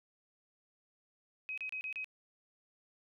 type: tone bursts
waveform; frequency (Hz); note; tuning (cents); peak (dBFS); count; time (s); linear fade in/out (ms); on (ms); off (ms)
sine; 2531; D#7; +29; -37; 5; 1.49-2.044; 0; 86; 31
effects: none